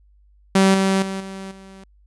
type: tone with level steps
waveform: sawtooth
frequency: 192.6 Hz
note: G3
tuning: 30 cents flat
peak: -8 / -12 / -21 / -27 / -36 dBFS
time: 0.55-1.84 s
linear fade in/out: 5 ms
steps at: 0.74 / 1.02 / 1.2 / 1.51 s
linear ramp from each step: 5 ms
effects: added 50 Hz sine -51 dBFS peak until 2.06 s + resampled to 24000 Hz